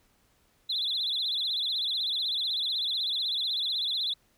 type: tone with vibrato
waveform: sine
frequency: 3729 Hz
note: A#7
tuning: in tune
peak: -26 dBFS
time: 0.69-4.14 s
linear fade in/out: 10 ms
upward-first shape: sine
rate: 16 Hz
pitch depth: 180 cents each way
effects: tanh soft clip ceiling -22 dBFS + pink hiss -67 dBFS RMS until 4.37 s